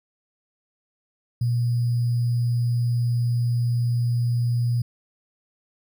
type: tone with sample-and-hold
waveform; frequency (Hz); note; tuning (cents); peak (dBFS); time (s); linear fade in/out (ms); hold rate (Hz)
sine; 119.8; A#2; +48; -19; 1.41-4.82; 5; 4900
effects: none